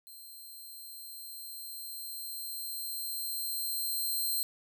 5% pulse tone with level ramp, 4155 Hz, C8, 13 cents flat, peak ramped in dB -41 to -22 dBFS, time 0.07-4.43 s, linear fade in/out 0 ms, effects none

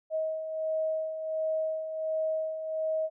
sine beating tone pair, 632 / 633.4 Hz, D#5 / D#5, +27 / +31 cents, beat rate 1.4 Hz, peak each -37 / -29 dBFS, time 0.1-3.1 s, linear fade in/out 50 ms, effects none

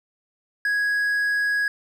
triangle tone, 1661.2 Hz, G#6, in tune, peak -18 dBFS, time 0.65-1.68 s, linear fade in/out 2 ms, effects none

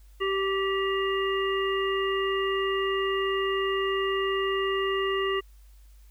harmonic tone with a mistuned harmonic, 388.5 Hz, G4, 16 cents flat, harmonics 1 / 3 / 5 / 7, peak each -26 / -31 / -33 / -34 dBFS, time 0.2-5.41 s, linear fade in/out 20 ms, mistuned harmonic 7, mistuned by +61 cents, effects added 50 Hz sine -49 dBFS peak until 6.1 s + white hiss -65 dBFS RMS until 6.1 s

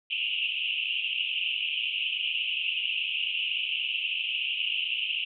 white band-pass noise, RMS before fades -30 dBFS, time 0.1-5.25 s, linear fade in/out 10 ms, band 2600 to 3000 Hz, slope 96 dB/octave, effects none

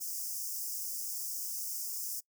white high-pass noise, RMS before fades -38 dBFS, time 0-2.21 s, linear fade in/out 20 ms, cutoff 5000 Hz, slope 96 dB/octave, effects noise-tail reverb RT60 0.1 s tail -23 dB re dry

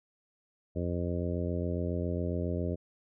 harmonic tone, 87.31 Hz, F2, in tune, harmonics 1 / 2 / 3 / 4 / 5 / 6 / 7, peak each -33 / -36 / -38 / -39 / -40 / -41 / -41 dBFS, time 0.75-2.76 s, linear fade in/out 20 ms, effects none

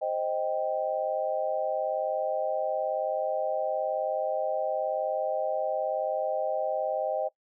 sine chord, C minor, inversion none, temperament equal, 523.3 / 622.3 / 784 Hz, C5 / Eb5 / G5, 0 / 0 / 0 cents, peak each -32 / -29 / -32 dBFS, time 0.01-7.29 s, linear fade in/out 20 ms, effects noise-tail reverb RT60 0.1 s tail -20 dB re dry

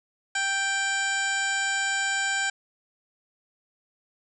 harmonic tone, 784 Hz, G5, in tune, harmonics 1 / 2 / 3 / 4 / 5 / 6 / 7 / 9 / 10, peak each -33 / -26 / -34 / -35 / -40 / -40 / -42 / -34 / -37 dBFS, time 0.35-2.5 s, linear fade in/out 5 ms, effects none

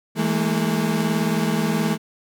35% pulse tone cluster, 163.6 / 208 / 226.7 Hz, E3 / G#3 / A#3, -13 / +3 / -48 cents, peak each -22 dBFS, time 0.15-1.98 s, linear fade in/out 50 ms, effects none

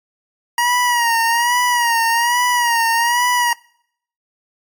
25% pulse tone with vibrato, 949 Hz, A#5, 31 cents sharp, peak -10 dBFS, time 0.58-3.53 s, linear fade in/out 2 ms, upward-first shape sine, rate 1.2 Hz, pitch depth 63 cents each way, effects noise-tail reverb RT60 0.7 s tail -26 dB re dry + AAC 64 kbps

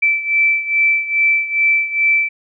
sine beating tone pair, 2325 / 2327.4 Hz, D7 / D7, -18 / -16 cents, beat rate 2.4 Hz, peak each -14 / -18 dBFS, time 0.02-2.29 s, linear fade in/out 10 ms, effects none

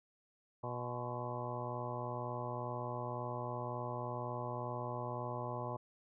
harmonic tone with a mistuned harmonic, 122 Hz, B2, 21 cents flat, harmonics 1 / 2 / 3 / 4 / 5 / 6 / 7 / 8 / 9, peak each -43 / -50 / -48 / -48 / -45 / -51 / -46 / -46 / -50 dBFS, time 0.63-5.77 s, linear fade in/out 10 ms, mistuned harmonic 8, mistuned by +67 cents, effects none

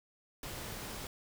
pink noise, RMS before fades -43 dBFS, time 0.43-1.07 s, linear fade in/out 2 ms, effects none

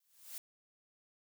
blue noise with exponential growth, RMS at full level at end -42 dBFS, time 0-0.38 s, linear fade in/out 2 ms, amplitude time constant 81 ms, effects none

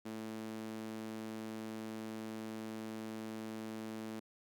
sawtooth tone with high-pass filter, 110 Hz, A2, in tune, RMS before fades -44 dBFS, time 0.05-4.2 s, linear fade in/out 10 ms, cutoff 250 Hz, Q 2.5, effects none

